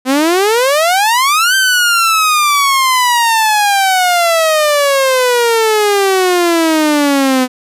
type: exponential two-way sweep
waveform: sawtooth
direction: up then down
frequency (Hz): 251.4 to 1568 to 251.4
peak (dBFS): -5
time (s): 0.05-7.48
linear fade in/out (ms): 50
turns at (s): 1.55
effects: resampled to 32000 Hz